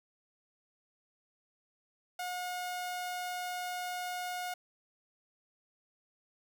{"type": "tone", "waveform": "sawtooth", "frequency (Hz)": 721, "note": "F#5", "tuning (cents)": -45, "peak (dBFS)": -32, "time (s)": [2.19, 4.54], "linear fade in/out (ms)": 5, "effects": []}